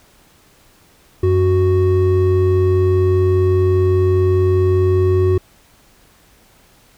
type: tone pair together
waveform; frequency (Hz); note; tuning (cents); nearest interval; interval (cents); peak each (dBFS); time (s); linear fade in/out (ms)
triangle; 92.5 / 370; F#2 / F#4; 0 / 0; 2 octaves; 2400; -12; 1.23-5.38; 5
effects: pink hiss -51 dBFS RMS until 6.97 s